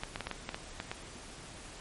clicks, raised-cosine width 0.3 ms, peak -19 dBFS, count 9, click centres 0.035 / 0.159 / 0.207 / 0.27 / 0.313 / 0.491 / 0.545 / 0.801 / 0.915 s, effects pink hiss -48 dBFS RMS until 1.8 s + MP3 48 kbps

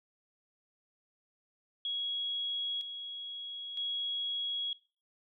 sine tone with tremolo, 3322 Hz, G#7, in tune, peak -32 dBFS, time 1.85-4.73 s, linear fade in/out 2 ms, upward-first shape square, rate 0.52 Hz, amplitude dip 55%, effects noise-tail reverb RT60 0.4 s tail -20 dB re dry

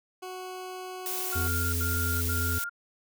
20% pulse tone, 369.4 Hz, F#4, 3 cents flat, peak -32 dBFS, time 0.22-1.48 s, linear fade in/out 10 ms
blue noise, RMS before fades -33 dBFS, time 1.06-2.64 s, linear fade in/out 0 ms
sine tone bursts, 1405 Hz, F6, 10 cents sharp, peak -32 dBFS, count 3, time 1.32-2.696 s, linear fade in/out 10 ms, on 410 ms, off 73 ms
harmonic tone, 85.2 Hz, F2, 42 cents flat, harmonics 1 / 3 / 5, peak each -28 / -38 / -42 dBFS, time 1.35-2.59 s, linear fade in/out 10 ms
effects none

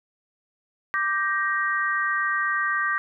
sine chord, G minor, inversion second, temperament just, 1176 / 1568 / 1881.6 Hz, D6 / G6 / Bb6, +2 / 0 / +16 cents, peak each -26 dBFS, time 0.94-2.98 s, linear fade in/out 0 ms, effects none

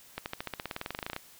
accelerating click train, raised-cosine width 0.3 ms, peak -18 dBFS, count 20, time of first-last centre 0.18-1.164 s, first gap 79 ms, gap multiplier 0.95, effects white hiss -55 dBFS RMS until 1.39 s

